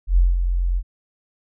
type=tone with ADSR envelope; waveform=sine; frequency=44.1 Hz; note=F1; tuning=18 cents sharp; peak=-10 dBFS; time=0.07-0.83 s; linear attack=100 ms; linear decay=190 ms; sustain=-7 dB; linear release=57 ms; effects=none